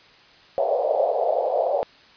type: band-pass noise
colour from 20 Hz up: white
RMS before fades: -22 dBFS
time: 0.58-1.83 s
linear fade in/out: 0 ms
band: 510 to 690 Hz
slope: 48 dB/octave
effects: white hiss -51 dBFS RMS until 2.16 s + resampled to 11025 Hz